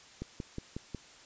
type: click train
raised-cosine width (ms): 3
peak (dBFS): -24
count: 5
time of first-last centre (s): 0.22-0.947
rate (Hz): 5.5
effects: white hiss -55 dBFS RMS until 1.25 s + resampled to 16000 Hz